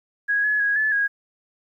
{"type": "tone with pitch steps", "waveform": "sine", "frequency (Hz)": [1656, 1699, 1654, 1731, 1644], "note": ["G#6", "G#6", "G#6", "A6", "G#6"], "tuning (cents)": [-5, 39, -8, -29, -18], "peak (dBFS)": -18, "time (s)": [0.28, 1.08], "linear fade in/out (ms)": 20, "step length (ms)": 160, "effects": ["10-bit"]}